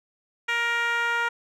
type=tone with band-pass filter sweep; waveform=10% pulse; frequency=470 Hz; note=A#4; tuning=14 cents sharp; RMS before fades=-25 dBFS; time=0.48-1.29 s; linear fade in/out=10 ms; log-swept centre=2000 to 1300 Hz; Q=1.6; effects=none